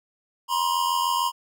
square tone pair together, 959.8 / 1046.5 Hz, B5 / C6, -50 / 0 cents, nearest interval minor second, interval 150 cents, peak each -25 dBFS, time 0.48-1.32 s, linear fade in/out 50 ms, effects none

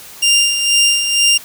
20% pulse tone with tremolo, 2794 Hz, F7, in tune, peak -4 dBFS, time 0.22-1.38 s, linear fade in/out 10 ms, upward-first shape sine, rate 2.1 Hz, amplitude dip 55%, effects white hiss -36 dBFS RMS until 1.44 s

